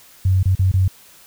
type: tone with dropouts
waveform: sine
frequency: 94 Hz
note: F#2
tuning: 28 cents sharp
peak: -12 dBFS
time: 0.25-0.88 s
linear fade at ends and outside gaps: 5 ms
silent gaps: 0.43-0.455 / 0.552-0.592 / 0.716-0.738 s
effects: white hiss -47 dBFS RMS until 1.26 s